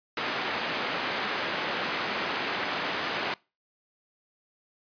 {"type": "band-pass noise", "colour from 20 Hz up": "white", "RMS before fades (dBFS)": -31, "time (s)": [0.17, 3.34], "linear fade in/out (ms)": 2, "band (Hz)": [200, 2400], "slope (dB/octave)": 12, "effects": ["noise-tail reverb RT60 0.3 s tail -25 dB re dry", "resampled to 11025 Hz"]}